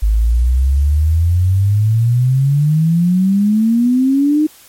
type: exponential sweep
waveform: sine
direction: up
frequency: 51.3 to 311.1 Hz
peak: -9 dBFS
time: 0.02-4.47 s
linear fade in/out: 10 ms
effects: white hiss -43 dBFS RMS until 4.68 s + MP3 64 kbps